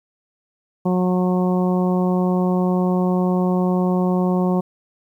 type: harmonic tone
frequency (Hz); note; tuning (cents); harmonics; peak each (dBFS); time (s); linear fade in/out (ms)
182; F#3; -28; 1 / 2 / 3 / 4 / 5 / 6; -17 / -23 / -27 / -29 / -31 / -33; 0.85-4.61; 10
effects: 9-bit